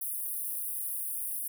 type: high-pass noise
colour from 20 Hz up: pink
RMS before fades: -35 dBFS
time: 0.01-1.48 s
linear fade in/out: 5 ms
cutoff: 9300 Hz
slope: 96 dB/octave
effects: none